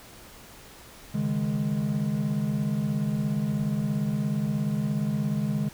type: chord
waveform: triangle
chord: C# suspended second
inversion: none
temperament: equal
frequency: 138.59 / 155.56 / 207.7 Hz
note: C#3 / D#3 / G#3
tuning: 0 / 0 / 0 cents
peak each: -28 / -27 / -25 dBFS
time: 1.14-5.69 s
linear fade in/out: 10 ms
effects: tanh soft clip ceiling -13 dBFS + pink hiss -48 dBFS RMS until 5.73 s